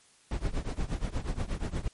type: noise with tremolo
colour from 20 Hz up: brown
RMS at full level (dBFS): -28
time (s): 0.31-1.88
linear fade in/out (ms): 2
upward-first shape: triangle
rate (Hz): 8.4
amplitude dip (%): 95
effects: white hiss -61 dBFS RMS until 1.93 s + MP3 48 kbps